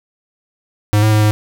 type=tone with pitch steps; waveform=square; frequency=104.7 / 108.2 / 106.8 / 106.1 Hz; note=G#2 / A2 / G#2 / G#2; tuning=+15 / -29 / +49 / +38 cents; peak=-10 dBFS; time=0.93-1.31 s; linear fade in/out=0 ms; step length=95 ms; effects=none